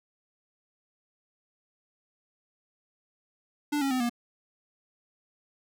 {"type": "tone with pitch steps", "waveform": "square", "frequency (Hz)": [293.7, 274, 255.7, 238.6], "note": ["D4", "C#4", "C4", "A#3"], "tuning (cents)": [0, -20, -40, 41], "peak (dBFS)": -26, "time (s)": [3.72, 4.096], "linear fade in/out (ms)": 10, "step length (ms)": 94, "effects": []}